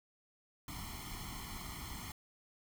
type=noise with comb filter; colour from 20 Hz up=pink; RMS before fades=-45 dBFS; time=0.68-2.12 s; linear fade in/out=2 ms; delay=0.94 ms; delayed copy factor=+0.95; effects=none